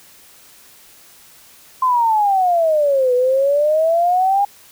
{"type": "exponential two-way sweep", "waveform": "sine", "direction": "down then up", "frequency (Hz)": [1046.5, 491.2, 816], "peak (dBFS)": -12, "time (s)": [1.82, 4.45], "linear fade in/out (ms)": 5, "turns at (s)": 3.14, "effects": ["white hiss -46 dBFS RMS until 4.71 s"]}